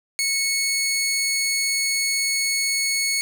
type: tone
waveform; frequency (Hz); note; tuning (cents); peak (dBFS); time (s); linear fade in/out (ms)
15% pulse; 2202; C#7; -12; -14; 0.19-3.21; 0
effects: none